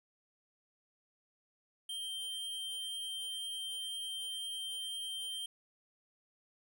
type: tone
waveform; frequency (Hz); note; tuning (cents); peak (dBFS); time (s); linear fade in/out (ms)
square; 3149; G7; +7; -39; 1.89-5.46; 5
effects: none